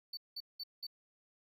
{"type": "tone bursts", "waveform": "triangle", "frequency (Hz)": 4503, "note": "C#8", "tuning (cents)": 26, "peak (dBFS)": -39, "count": 4, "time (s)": [0.13, 0.868], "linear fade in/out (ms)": 5, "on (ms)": 42, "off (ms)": 190, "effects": []}